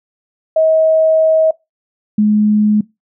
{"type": "tone pair in turn", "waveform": "sine", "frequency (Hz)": [637, 211], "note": ["D#5", "G#3"], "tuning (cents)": [41, 28], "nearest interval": "octave + perfect fifth", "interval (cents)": 1913, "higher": "first", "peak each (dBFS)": -8, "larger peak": "neither", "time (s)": [[0.56, 1.51], [2.18, 2.81]], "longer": "first", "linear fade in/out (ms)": 5, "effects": ["noise-tail reverb RT60 0.2 s tail -21 dB re dry"]}